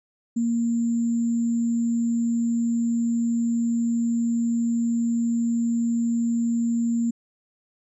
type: tone with sample-and-hold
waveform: sine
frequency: 233.1 Hz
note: A#3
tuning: in tune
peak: -20 dBFS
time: 0.36-7.11 s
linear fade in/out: 10 ms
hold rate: 7350 Hz
effects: resampled to 22050 Hz